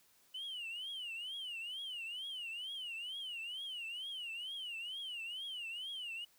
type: tone with vibrato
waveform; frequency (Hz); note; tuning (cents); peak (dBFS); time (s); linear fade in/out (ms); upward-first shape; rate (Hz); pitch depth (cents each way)
sine; 2960; F#7; 0; -39; 0.34-6.25; 10; triangle; 2.2; 210
effects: tanh soft clip ceiling -39 dBFS + white hiss -69 dBFS RMS until 6.38 s